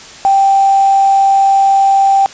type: tone with quantisation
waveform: sine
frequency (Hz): 784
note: G5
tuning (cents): 0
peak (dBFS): -6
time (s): 0.25-2.26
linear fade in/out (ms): 0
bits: 4
effects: white hiss -33 dBFS RMS until 2.33 s + resampled to 16000 Hz